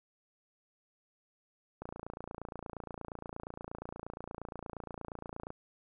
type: click train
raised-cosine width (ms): 1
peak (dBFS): -27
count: 106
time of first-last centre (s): 1.82-5.504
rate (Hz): 28.5
effects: none